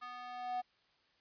square tone with high-pass filter sweep, 246.9 Hz, B3, in tune, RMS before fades -42 dBFS, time 0.01-0.62 s, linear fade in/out 20 ms, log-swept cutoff 1100 to 720 Hz, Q 7.3, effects white hiss -72 dBFS RMS until 1.2 s + resampled to 11025 Hz

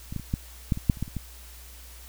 clicks, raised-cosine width 5 ms, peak -22 / -18 / -25 / -13 / -10 / -21 / -6 / -30 / -15 / -28 / -18 dBFS, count 11, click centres 0.125 / 0.163 / 0.197 / 0.339 / 0.722 / 0.774 / 0.898 / 0.972 / 1.026 / 1.079 / 1.167 s, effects added 60 Hz sine -45 dBFS peak until 2.08 s + white hiss -49 dBFS RMS until 2.08 s

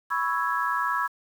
sine chord, C# minor seventh, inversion third, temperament equal, 987.8 / 1108.7 / 1318.5 / 1661.2 Hz, B5 / C#6 / E6 / G#6, 0 / 0 / 0 / 0 cents, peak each -29 dBFS, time 0.1-1.08 s, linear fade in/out 20 ms, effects 8-bit

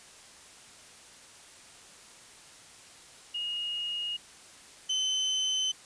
sine / 35% pulse tone pair in turn, 2867 / 3053 Hz, F7 / G7, +45 / -46 cents, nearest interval minor second, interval 109 cents, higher second, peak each -31 / -25 dBFS, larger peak second, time 3.34-4.17 / 4.89-5.72 s, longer neither, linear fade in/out 10 ms, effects white hiss -52 dBFS RMS until 5.85 s + resampled to 22050 Hz

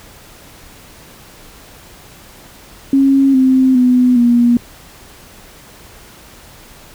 sine tone with pitch steps, 272.5 / 260.9 / 249.9 / 239.3 Hz, C#4 / C4 / B3 / A#3, -29 / -5 / +21 / +46 cents, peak -7 dBFS, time 2.93-4.57 s, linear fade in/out 2 ms, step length 410 ms, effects pink hiss -40 dBFS RMS until 6.94 s

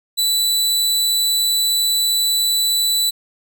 sawtooth tone, 3971 Hz, B7, 9 cents sharp, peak -12 dBFS, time 0.17-3.11 s, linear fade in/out 20 ms, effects none

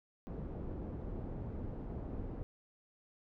pink low-pass noise, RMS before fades -42 dBFS, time 0.27-2.43 s, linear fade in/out 0 ms, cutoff 450 Hz, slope 12 dB/octave, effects none

